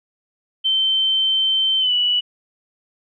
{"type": "tone with pitch glide", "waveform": "sine", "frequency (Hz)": [3100, 2951], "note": ["G7", "F#7"], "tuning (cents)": [-20, -5], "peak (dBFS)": -15, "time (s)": [0.64, 2.21], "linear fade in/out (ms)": 20, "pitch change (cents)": -85, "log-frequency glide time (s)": [1.79, 1.93], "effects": []}